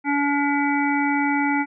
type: harmonic tone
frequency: 285.3 Hz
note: C#4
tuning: 50 cents sharp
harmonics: 1 / 3 / 5 / 7 / 8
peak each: -21 / -24 / -29 / -27 / -29 dBFS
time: 0.04-1.66 s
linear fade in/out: 50 ms
effects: none